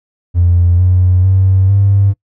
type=tone with pitch steps; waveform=triangle; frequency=87.2 / 91.01 / 94.98 / 99.13 Hz; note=F2 / F#2 / F#2 / G2; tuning=-2 / -28 / +46 / +20 cents; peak=-3 dBFS; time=0.34-2.14 s; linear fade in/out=50 ms; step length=450 ms; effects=noise-tail reverb RT60 0.1 s tail -23 dB re dry + tanh soft clip ceiling -3 dBFS